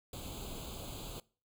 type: noise with comb filter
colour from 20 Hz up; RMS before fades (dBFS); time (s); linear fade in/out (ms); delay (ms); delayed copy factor
pink; -44; 0.13-1.2; 2; 0.27; +0.9
effects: noise-tail reverb RT60 0.4 s tail -23 dB re dry